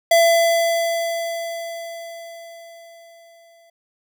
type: tone with exponential decay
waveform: square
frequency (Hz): 672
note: E5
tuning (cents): +33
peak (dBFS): -11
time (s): 0.11-3.7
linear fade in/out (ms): 5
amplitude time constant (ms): 780
effects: none